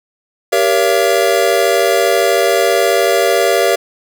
square chord, G diminished seventh, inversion none, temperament just, 392 / 470.4 / 564.5 / 677.4 Hz, G4 / Bb4 / Db5 / Fb5, 0 / +16 / +31 / +47 cents, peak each -17 / -17 / -17 / -16 dBFS, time 0.52-3.76 s, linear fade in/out 10 ms, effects none

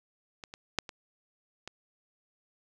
clicks, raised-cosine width 0.2 ms, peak -25 / -26 / -9 / -24 / -23 dBFS, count 5, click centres 0.438 / 0.539 / 0.787 / 0.892 / 1.676 s, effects none

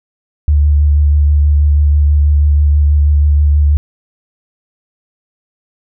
sine tone with vibrato, 73.42 Hz, D2, in tune, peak -6 dBFS, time 0.48-3.77 s, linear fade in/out 0 ms, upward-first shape sine, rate 6.2 Hz, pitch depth 21 cents each way, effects none

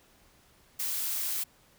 blue noise, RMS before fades -32 dBFS, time 0.79-1.44 s, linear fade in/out 10 ms, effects pink hiss -62 dBFS RMS until 1.78 s

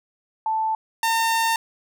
sine / sawtooth tone pair in turn, 880 / 908.4 Hz, A5 / A#5, 0 / -45 cents, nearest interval minor second, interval 55 cents, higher second, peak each -20 / -15 dBFS, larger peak second, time 0.46-0.75 / 1.03-1.56 s, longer second, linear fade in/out 2 ms, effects none

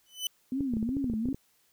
sawtooth tone with exponential growth, 3006 Hz, F#7, 27 cents sharp, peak -23 dBFS, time 0.06-0.27 s, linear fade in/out 2 ms, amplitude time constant 44 ms
sine tone with vibrato, 246.9 Hz, B3, in tune, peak -28 dBFS, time 0.52-1.33 s, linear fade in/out 2 ms, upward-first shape sine, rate 2.7 Hz, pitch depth 220 cents each way
clicks, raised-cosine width 3 ms, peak -23 dBFS, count 12, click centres 0.607 / 0.737 / 0.769 / 0.828 / 0.891 / 0.968 / 1.043 / 1.099 / 1.137 / 1.256 / 1.287 / 1.345 s
effects white hiss -68 dBFS RMS until 1.72 s

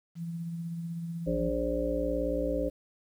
sine tone with tremolo, 167.9 Hz, E3, 32 cents sharp, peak -32 dBFS, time 0.15-1.53 s, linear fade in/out 50 ms, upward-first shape sine, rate 16 Hz, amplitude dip 30%
harmonic tone, 58.4 Hz, A#1, 4 cents sharp, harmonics 1 / 3 / 5 / 7 / 9 / 10, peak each -35 / -41 / -33 / -38 / -31 / -36 dBFS, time 1.26-2.7 s, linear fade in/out 20 ms
effects 10-bit

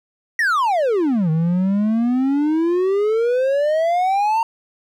triangle exponential two-way sweep, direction down then up, 1941 to 155.56 to 923 Hz, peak -13 dBFS, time 0.39-4.43 s, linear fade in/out 2 ms, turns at 1.3 s, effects none

